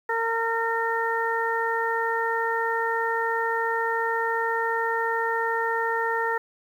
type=harmonic tone; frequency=457.1 Hz; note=A#4; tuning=34 cents flat; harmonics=1 / 2 / 3 / 4; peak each=-28 / -27 / -31 / -28 dBFS; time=0.09-6.38 s; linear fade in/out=5 ms; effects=9-bit